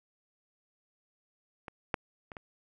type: clicks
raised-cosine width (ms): 0.5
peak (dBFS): -26 / -13 / -28 / -27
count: 4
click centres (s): 1.682 / 1.942 / 2.318 / 2.368
effects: none